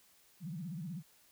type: tone with vibrato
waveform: sine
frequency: 168.3 Hz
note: E3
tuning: 36 cents sharp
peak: -39 dBFS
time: 0.4-1.03 s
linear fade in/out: 50 ms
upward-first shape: sine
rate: 16 Hz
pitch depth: 240 cents each way
effects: white hiss -66 dBFS RMS until 1.31 s